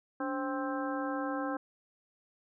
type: harmonic tone with a mistuned harmonic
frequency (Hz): 263.1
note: C4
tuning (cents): +10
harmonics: 1 / 2 / 3 / 4 / 5 / 6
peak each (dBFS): -35 / -38 / -40 / -41 / -42 / -43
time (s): 0.2-1.57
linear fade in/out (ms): 5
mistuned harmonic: 1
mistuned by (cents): +150
effects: none